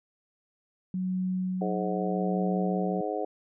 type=tone with tremolo; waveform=sine; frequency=185 Hz; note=F#3; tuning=in tune; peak=-26 dBFS; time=0.94-3.01 s; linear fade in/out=2 ms; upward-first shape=sine; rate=0.8 Hz; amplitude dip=40%
type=harmonic tone; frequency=105.3 Hz; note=G#2; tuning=24 cents sharp; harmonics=3 / 4 / 5 / 6 / 7; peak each=-36 / -33 / -35 / -37 / -34 dBFS; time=1.61-3.25 s; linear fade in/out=5 ms
effects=none